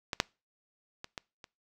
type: clicks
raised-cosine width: 0.2 ms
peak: -15 / -6 / -23 / -20 / -29 dBFS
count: 5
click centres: 0.132 / 0.201 / 1.044 / 1.178 / 1.442 s
effects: noise-tail reverb RT60 0.3 s tail -25 dB re dry